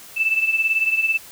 sine beating tone pair, 2637 / 2655 Hz, E7 / E7, 0 / +12 cents, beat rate 18 Hz, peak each -18 / -23 dBFS, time 0.16-1.18 s, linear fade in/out 20 ms, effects white hiss -42 dBFS RMS until 1.31 s

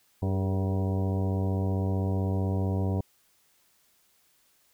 harmonic tone with a mistuned harmonic, 95.6 Hz, G2, 43 cents flat, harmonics 1 / 2 / 3 / 4 / 5 / 6 / 7 / 8 / 10, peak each -26 / -32 / -36 / -38 / -40 / -42 / -43 / -44 / -46 dBFS, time 0.22-3.01 s, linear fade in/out 5 ms, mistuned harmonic 4, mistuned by +49 cents, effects white hiss -66 dBFS RMS until 4.73 s

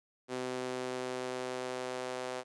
sawtooth tone with high-pass filter sweep, 127.1 Hz, C3, 50 cents flat, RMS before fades -38 dBFS, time 0.28-2.44 s, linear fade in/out 50 ms, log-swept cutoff 340 to 510 Hz, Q 1.7, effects resampled to 22050 Hz

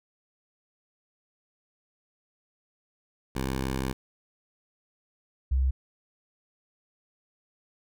10% pulse / sine tone pair in turn, 65.9 / 65.62 Hz, C2 / C2, +13 / +6 cents, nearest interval unison, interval 7 cents, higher first, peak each -20 / -21 dBFS, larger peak first, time 3.35-3.93 / 5.51-5.71 s, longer first, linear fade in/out 10 ms, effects none

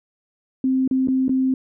sine tone with dropouts, 261.6 Hz, C4, in tune, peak -16 dBFS, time 0.64-1.54 s, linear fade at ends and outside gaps 2 ms, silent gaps 0.877-0.911 / 1.074-1.084 / 1.282-1.293 s, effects none

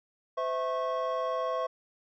triangle tone cluster, 513 / 653 / 1093 Hz, C5 / E5 / C#6, -34 / -17 / -25 cents, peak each -31 dBFS, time 0.37-1.67 s, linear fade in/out 10 ms, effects resampled to 16000 Hz

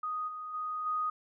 sine tone with level steps, 1244.5 Hz, D#6, in tune, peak -32 / -38 / -33 / -29 dBFS, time 0.03-1.1 s, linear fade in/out 5 ms, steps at 0.27 / 0.53 / 0.85 s, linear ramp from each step 20 ms, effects none

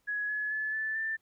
sine tone with pitch steps, 1677 / 1701.4 / 1726.1 / 1751.2 / 1776.7 Hz, G#6 / G#6 / A6 / A6 / A6, +16 / +41 / -34 / -9 / +16 cents, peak -30 dBFS, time 0.07-1.17 s, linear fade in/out 20 ms, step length 220 ms, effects pink hiss -74 dBFS RMS until 1.21 s

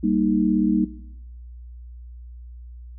sine chord, Eb major, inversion first, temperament equal, 196 / 233.1 / 311.1 Hz, G3 / Bb3 / Eb4, 0 / 0 / 0 cents, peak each -22 dBFS, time 0.03-0.85 s, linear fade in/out 10 ms, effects noise-tail reverb RT60 0.9 s tail -18 dB re dry + added 60 Hz sine -37 dBFS peak until 2.98 s

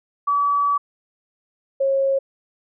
sine tone pair in turn, 1145 / 543.3 Hz, D6 / C#5, -44 / -35 cents, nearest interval octave + minor second, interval 1291 cents, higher first, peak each -16 dBFS, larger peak neither, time 0.27-0.78 / 1.8-2.19 s, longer first, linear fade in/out 10 ms, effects none

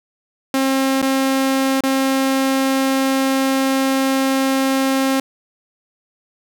sawtooth tone with dropouts, 267.7 Hz, C4, 40 cents sharp, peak -11 dBFS, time 0.54-5.2 s, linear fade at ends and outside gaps 2 ms, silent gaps 1.017-1.026 / 1.807-1.836 s, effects 8-bit

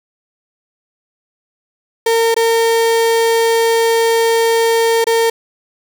35% pulse tone with dropouts, 457.2 Hz, A#4, 34 cents flat, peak -9 dBFS, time 2.06-5.3 s, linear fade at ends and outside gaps 5 ms, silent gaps 2.344-2.364 / 5.043-5.068 s, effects 7-bit

